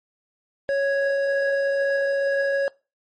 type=tone pair together; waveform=triangle; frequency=554.4 / 1661.2 Hz; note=C#5 / G#6; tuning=0 / 0 cents; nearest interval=octave + perfect fifth; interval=1900 cents; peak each=-18 / -25 dBFS; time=0.69-2.68 s; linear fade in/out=0 ms; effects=noise-tail reverb RT60 0.3 s tail -23 dB re dry + MP3 32 kbps